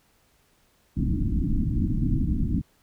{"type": "low-pass noise", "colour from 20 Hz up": "pink", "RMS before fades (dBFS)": -24, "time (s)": [0.96, 2.62], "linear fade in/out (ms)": 20, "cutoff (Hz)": 320, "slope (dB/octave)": 96, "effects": ["pink hiss -64 dBFS RMS until 2.82 s"]}